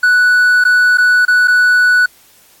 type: tone with dropouts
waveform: triangle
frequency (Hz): 1480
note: F#6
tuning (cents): 0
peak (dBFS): -5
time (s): 0.03-2.06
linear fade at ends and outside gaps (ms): 5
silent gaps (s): 0.64-0.65 / 0.974-0.982 / 1.252-1.28 / 1.475-1.48
effects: white hiss -47 dBFS RMS until 2.6 s + AAC 64 kbps